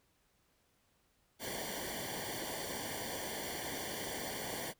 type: noise with comb filter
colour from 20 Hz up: pink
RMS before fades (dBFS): -41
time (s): 1.39-4.74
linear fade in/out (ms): 50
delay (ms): 0.77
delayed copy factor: -0.95
effects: pink hiss -74 dBFS RMS until 4.79 s